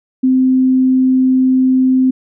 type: tone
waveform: sine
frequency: 259 Hz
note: C4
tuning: 17 cents flat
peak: -8 dBFS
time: 0.23-2.11 s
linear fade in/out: 10 ms
effects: none